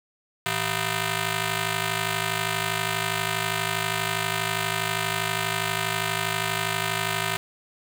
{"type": "ring-modulated tone", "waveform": "5% pulse", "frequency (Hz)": 277.2, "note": "C#4", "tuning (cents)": 0, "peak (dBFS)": -10, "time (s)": [0.46, 7.37], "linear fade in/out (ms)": 0, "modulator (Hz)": 442, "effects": []}